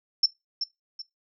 sine tone with echo, 5360 Hz, E8, 28 cents sharp, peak -15 dBFS, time 0.23-0.26 s, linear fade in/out 5 ms, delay 380 ms, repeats 2, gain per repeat -9 dB, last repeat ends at 1.02 s, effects noise-tail reverb RT60 0.2 s tail -22 dB re dry

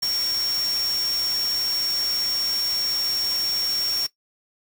sine tone in noise, 5520 Hz, F8, 21 cents flat, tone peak -22 dBFS, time 0.02-4.07 s, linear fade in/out 10 ms, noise white, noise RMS -33 dBFS, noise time 0.02-4.07 s, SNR +8 dB, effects noise-tail reverb RT60 0.1 s tail -17 dB re dry

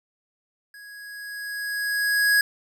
square tone with level ramp, 1661.2 Hz, G#6, in tune, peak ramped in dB -43 to -16 dBFS, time 0.74-2.41 s, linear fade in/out 2 ms, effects none

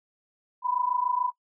sine tone pair together, 979.1 / 1006 Hz, B5 / B5, -15 / +32 cents, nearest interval unison, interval 47 cents, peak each -27 / -27 dBFS, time 0.62-1.32 s, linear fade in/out 50 ms, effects noise-tail reverb RT60 0.1 s tail -23 dB re dry

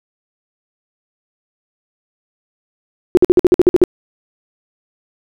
sine tone bursts, 358.8 Hz, F4, 47 cents sharp, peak -3 dBFS, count 10, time 3.15-3.838 s, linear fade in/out 0 ms, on 22 ms, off 52 ms, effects none

